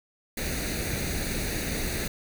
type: noise with comb filter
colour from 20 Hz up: pink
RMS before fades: -30 dBFS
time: 0.37-2.08 s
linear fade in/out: 5 ms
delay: 0.47 ms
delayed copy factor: +0.7
effects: none

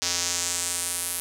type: tone with band-pass filter sweep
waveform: square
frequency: 87.5 Hz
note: F2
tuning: 4 cents sharp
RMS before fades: -28 dBFS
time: 0.02-1.2 s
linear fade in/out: 0 ms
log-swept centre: 5700 to 11000 Hz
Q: 2.4
effects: none

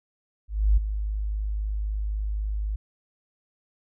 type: tone with ADSR envelope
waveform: sine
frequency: 51.91 Hz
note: G#1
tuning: in tune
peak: -14 dBFS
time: 0.48-2.76 s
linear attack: 290 ms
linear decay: 12 ms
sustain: -11 dB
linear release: 6 ms
effects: none

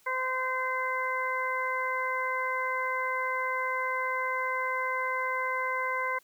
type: harmonic tone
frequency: 515 Hz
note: C5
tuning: 28 cents flat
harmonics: 1 / 2 / 3 / 4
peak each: -36 / -31 / -35 / -33 dBFS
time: 0.06-6.19 s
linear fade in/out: 10 ms
effects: white hiss -63 dBFS RMS until 6.23 s

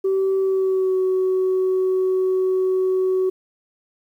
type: tone with pitch glide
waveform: sine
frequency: 384.6 to 374.1 Hz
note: G4 to F#4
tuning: -33 to +19 cents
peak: -15 dBFS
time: 0.04-3.3 s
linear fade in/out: 10 ms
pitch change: -48 cents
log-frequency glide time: 0.38-0.98 s
effects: tanh soft clip ceiling -14 dBFS + 9-bit

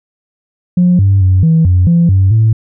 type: tone with pitch steps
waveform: sine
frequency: 178.5 / 98 / 93.1 / 162.3 / 90.3 / 170 / 95.6 / 110.8 Hz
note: F3 / G2 / F#2 / E3 / F#2 / F3 / G2 / A2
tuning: +38 / 0 / +11 / -27 / -42 / -46 / -43 / +13 cents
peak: -4 dBFS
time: 0.77-2.53 s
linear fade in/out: 5 ms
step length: 220 ms
effects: tanh soft clip ceiling -2 dBFS

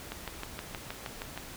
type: click train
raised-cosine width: 0.3 ms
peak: -20 dBFS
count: 9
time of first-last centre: 0.12-1.376 s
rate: 6.37 Hz
effects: pink hiss -45 dBFS RMS until 1.56 s

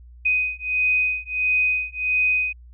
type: beating tone pair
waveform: sine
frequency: 2501 / 2502.5 Hz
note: D#7 / D#7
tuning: +8 / +9 cents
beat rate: 1.5 Hz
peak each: -22 dBFS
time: 0.25-2.53 s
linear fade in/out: 10 ms
effects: added 60 Hz sine -42 dBFS peak until 2.73 s

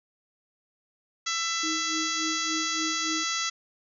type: harmonic tone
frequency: 667 Hz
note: E5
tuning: 20 cents sharp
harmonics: 2 / 3 / 4 / 5 / 6 / 7 / 8 / 9 / 10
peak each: -33 / -34 / -39 / -35 / -36 / -37 / -39 / -34 / -37 dBFS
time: 1.26-3.5 s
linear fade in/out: 10 ms
type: tone with tremolo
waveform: sine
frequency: 317.1 Hz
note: D#4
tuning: 33 cents sharp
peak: -30 dBFS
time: 1.63-3.24 s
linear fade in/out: 5 ms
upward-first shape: sine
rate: 3.5 Hz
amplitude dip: 85%
effects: none

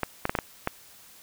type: clicks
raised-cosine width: 0.5 ms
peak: -10 dBFS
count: 6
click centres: 0.033 / 0.254 / 0.295 / 0.352 / 0.388 / 0.674 s
effects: white hiss -52 dBFS RMS until 1.22 s

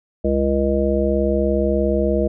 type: harmonic tone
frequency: 68.4 Hz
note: C#2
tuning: 23 cents flat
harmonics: 1 / 3 / 5 / 7 / 9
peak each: -22 / -22 / -22 / -22 / -22 dBFS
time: 0.24-2.28 s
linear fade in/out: 10 ms
effects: none

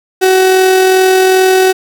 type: tone with amplitude modulation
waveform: 35% pulse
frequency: 375.6 Hz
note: F#4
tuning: 26 cents sharp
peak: -3 dBFS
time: 0.21-1.73 s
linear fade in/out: 20 ms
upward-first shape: sine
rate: 42.5 Hz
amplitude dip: 25%
effects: none

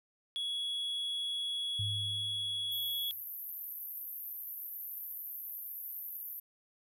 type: tone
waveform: triangle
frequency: 3357 Hz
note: G#7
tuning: 18 cents sharp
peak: -32 dBFS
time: 0.36-3.11 s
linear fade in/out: 0 ms
type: tone with exponential decay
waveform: sine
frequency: 102.9 Hz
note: G#2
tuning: 16 cents flat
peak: -33 dBFS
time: 1.79-3.22 s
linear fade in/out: 5 ms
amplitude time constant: 310 ms
type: band-pass noise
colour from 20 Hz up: white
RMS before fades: -43 dBFS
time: 2.71-6.4 s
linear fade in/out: 10 ms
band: 12000 to 14000 Hz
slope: 96 dB/octave
effects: none

